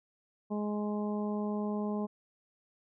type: harmonic tone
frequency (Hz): 208.9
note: G#3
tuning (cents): +10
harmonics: 1 / 2 / 3 / 4 / 5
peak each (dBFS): -32 / -38 / -42 / -44 / -46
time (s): 0.5-2.07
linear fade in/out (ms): 20
effects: none